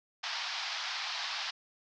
white band-pass noise, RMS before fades -37 dBFS, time 0.23-1.51 s, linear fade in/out 10 ms, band 710 to 5300 Hz, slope 48 dB/octave, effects none

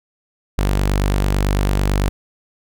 sawtooth tone, 49 Hz, G1, in tune, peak -11 dBFS, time 0.58-2.09 s, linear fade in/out 0 ms, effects none

